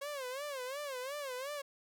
sawtooth tone with vibrato, 543 Hz, C#5, 36 cents flat, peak -35 dBFS, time 0.01-1.62 s, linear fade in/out 10 ms, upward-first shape sine, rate 2.8 Hz, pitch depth 150 cents each way, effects none

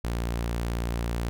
sawtooth tone, 58.27 Hz, A#1, in tune, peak -23 dBFS, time 0.04-1.29 s, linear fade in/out 0 ms, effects none

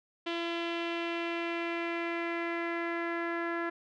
sawtooth tone with low-pass filter sweep, 338.6 Hz, E4, 46 cents sharp, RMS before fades -34 dBFS, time 0.26-3.7 s, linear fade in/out 10 ms, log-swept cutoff 3200 to 1700 Hz, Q 3.1, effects none

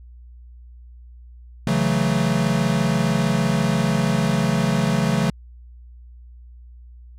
square chord, F# minor seventh, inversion second, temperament equal, 138.59 / 164.81 / 185 / 220 Hz, C#3 / E3 / F#3 / A3, 0 / 0 / 0 / 0 cents, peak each -24 dBFS, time 1.67-5.3 s, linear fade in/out 2 ms, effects added 60 Hz sine -40 dBFS peak until 7.18 s + low-pass 10000 Hz 12 dB/octave

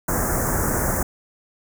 pink band-stop noise, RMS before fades -22 dBFS, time 0.08-1.03 s, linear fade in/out 5 ms, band 1800 to 6300 Hz, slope 48 dB/octave, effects none

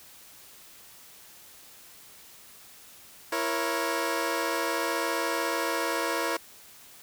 15% pulse tone cluster, 333.4 / 470.3 / 551 Hz, E4 / A#4 / C#5, +20 / +15 / -11 cents, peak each -25 dBFS, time 3.32-6.37 s, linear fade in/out 5 ms, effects white hiss -51 dBFS RMS until 7.02 s

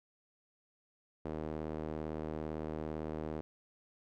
sawtooth tone with band-pass filter, 77.78 Hz, D#2, in tune, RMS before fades -40 dBFS, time 1.25-3.41 s, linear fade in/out 0 ms, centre 420 Hz, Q 1.1, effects none

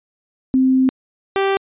sine / sawtooth tone pair in turn, 260.8 / 390.8 Hz, C4 / G4, -5 / -5 cents, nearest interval perfect fifth, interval 700 cents, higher second, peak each -11 dBFS, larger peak neither, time 0.54-0.89 / 1.36-1.57 s, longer first, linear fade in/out 0 ms, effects resampled to 8000 Hz

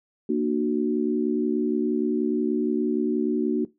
sine chord, Bb augmented, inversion none, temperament equal with one note detuned, 233.1 / 299.5 / 370 Hz, Bb3 / D4 / F#4, 0 / +34 / 0 cents, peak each -25 dBFS, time 0.29-3.65 s, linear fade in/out 5 ms, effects noise-tail reverb RT60 0.2 s tail -19 dB re dry

